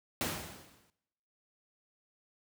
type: noise with exponential decay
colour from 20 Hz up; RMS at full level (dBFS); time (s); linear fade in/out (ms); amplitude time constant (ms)
pink; -31; 0.21-0.9; 0; 150
effects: noise-tail reverb RT60 1.0 s tail -22 dB re dry + high-pass 80 Hz 12 dB/octave